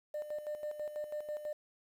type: tone with tremolo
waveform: sine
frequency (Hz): 600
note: D5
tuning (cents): +37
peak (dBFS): -34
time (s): 0.14-1.53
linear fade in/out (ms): 5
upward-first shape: square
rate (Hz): 6.1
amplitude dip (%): 65
effects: tanh soft clip ceiling -32 dBFS + 10-bit